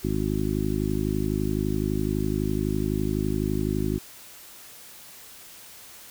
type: harmonic tone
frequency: 51.91 Hz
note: G#1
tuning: in tune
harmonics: 1 / 2 / 3 / 4 / 5 / 6 / 7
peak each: -31 / -31 / -31 / -31 / -31 / -31 / -31 dBFS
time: 0.03-3.99 s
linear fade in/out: 20 ms
effects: white hiss -46 dBFS RMS until 6.1 s